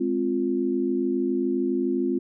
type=chord; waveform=sine; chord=F minor; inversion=first; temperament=just; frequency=209.5 / 261.9 / 349.2 Hz; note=Ab3 / C4 / F4; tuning=+15 / +2 / 0 cents; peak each=-30 / -25 / -25 dBFS; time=0-2.19 s; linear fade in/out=10 ms; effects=none